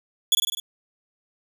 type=tone with echo; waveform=sawtooth; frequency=3388 Hz; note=G#7; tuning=34 cents sharp; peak=-12 dBFS; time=0.32-0.35 s; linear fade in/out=2 ms; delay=50 ms; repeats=5; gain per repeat=-3 dB; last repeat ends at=0.6 s; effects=none